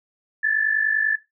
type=tone pair together; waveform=sine; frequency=1709.9 / 1760 Hz; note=A6 / A6; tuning=-50 / 0 cents; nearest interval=unison; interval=50 cents; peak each=-20 dBFS; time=0.43-1.16 s; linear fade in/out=10 ms; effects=noise-tail reverb RT60 0.2 s tail -17 dB re dry